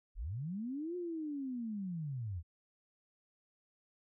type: linear two-way sweep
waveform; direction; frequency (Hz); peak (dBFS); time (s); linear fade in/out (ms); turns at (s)
sine; up then down; 30.95 to 361.4 to 76.9; -37; 0.15-2.43; 50; 0.96
effects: none